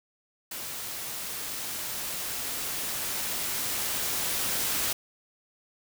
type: noise with level ramp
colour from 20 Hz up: white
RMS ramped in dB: -37 to -28 dBFS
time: 0.51-4.93 s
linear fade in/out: 5 ms
effects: none